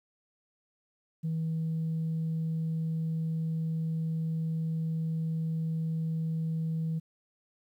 sine tone, 161.2 Hz, E3, 38 cents flat, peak -27 dBFS, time 1.23-7 s, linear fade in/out 20 ms, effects tanh soft clip ceiling -26 dBFS + 11-bit

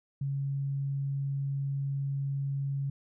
sine tone, 138.59 Hz, C#3, in tune, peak -29 dBFS, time 0.21-2.9 s, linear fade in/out 5 ms, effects none

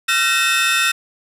40% pulse tone cluster, 1365 / 1527 / 1866 / 2594 / 3606 Hz, F6 / G6 / A#6 / E7 / A7, -40 / -46 / +1 / -28 / +42 cents, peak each -20 / -23 / -21 / -18 / -20 dBFS, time 0.08-0.92 s, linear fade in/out 10 ms, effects resampled to 32000 Hz + 8-bit

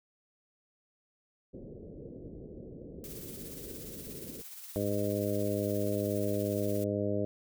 white low-pass noise, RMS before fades -46 dBFS, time 1.53-4.42 s, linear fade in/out 10 ms, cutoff 500 Hz, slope 48 dB/octave
blue noise with tremolo, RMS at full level -45 dBFS, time 3.04-6.84 s, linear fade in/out 0 ms, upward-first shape sine, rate 17 Hz, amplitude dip 40%
harmonic tone, 102.3 Hz, G#2, 26 cents flat, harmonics 1 / 2 / 3 / 4 / 5 / 6, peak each -36 / -36 / -36 / -36 / -36 / -36 dBFS, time 4.76-7.25 s, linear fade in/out 0 ms
effects none

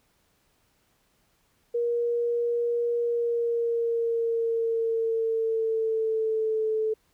sine tone with pitch glide, 473.8 to 437 Hz, A#4 to A4, +28 to -12 cents, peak -23 dBFS, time 1.74-6.94 s, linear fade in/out 10 ms, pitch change -140 cents, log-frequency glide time 2.97-6.69 s, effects pink hiss -68 dBFS RMS until 7.13 s

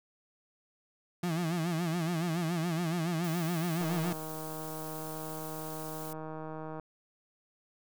35% pulse tone with vibrato, 168 Hz, E3, 33 cents sharp, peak -28 dBFS, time 1.23-4.13 s, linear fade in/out 5 ms, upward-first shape sine, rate 7.1 Hz, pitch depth 110 cents each way
blue noise, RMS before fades -46 dBFS, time 3.24-6.13 s, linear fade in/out 2 ms
click train, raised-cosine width 1 ms, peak -28 dBFS, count 470, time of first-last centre 3.81-6.797 s, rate 157 Hz
effects none

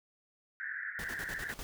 white band-pass noise, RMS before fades -40 dBFS, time 0.6-1.53 s, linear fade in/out 0 ms, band 1500 to 1900 Hz, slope 96 dB/octave
pink noise with tremolo, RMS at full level -43 dBFS, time 0.99-1.63 s, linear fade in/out 0 ms, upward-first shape square, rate 10 Hz, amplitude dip 70%
effects none

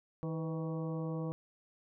harmonic tone with a mistuned harmonic, 159.6 Hz, D#3, 44 cents sharp, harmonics 1 / 2 / 3 / 4 / 5 / 6 / 7, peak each -36 / -42 / -42 / -50 / -54 / -54 / -52 dBFS, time 0.23-1.32 s, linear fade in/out 0 ms, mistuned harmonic 3, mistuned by +55 cents, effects none

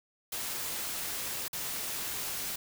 white noise with dropouts, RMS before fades -36 dBFS, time 0.32-2.56 s, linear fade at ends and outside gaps 5 ms, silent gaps 1.482-1.53 s, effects none

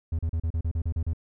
triangle tone bursts, 81.5 Hz, E2, 19 cents flat, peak -22 dBFS, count 10, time 0.12-1.134 s, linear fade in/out 5 ms, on 69 ms, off 36 ms, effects none

